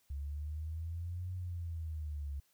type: exponential two-way sweep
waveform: sine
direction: up then down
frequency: 69.3 to 92 to 69.3 Hz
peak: -37 dBFS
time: 0.1-2.4 s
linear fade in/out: 5 ms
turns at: 1.34 s
effects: white hiss -73 dBFS RMS until 2.53 s